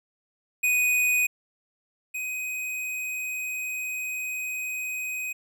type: tone pair in turn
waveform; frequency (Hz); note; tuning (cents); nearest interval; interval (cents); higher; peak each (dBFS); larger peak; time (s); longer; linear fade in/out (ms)
square; 2489 / 2509; D#7 / D#7; 0 / +14; unison; 14; second; -21 / -30; first; 0.63-1.27 / 2.14-5.33; second; 10
effects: none